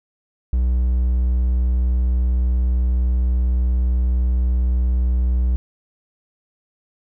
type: tone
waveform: triangle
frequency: 61.74 Hz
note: B1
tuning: in tune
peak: -13 dBFS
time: 0.53-5.56 s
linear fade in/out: 0 ms
effects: none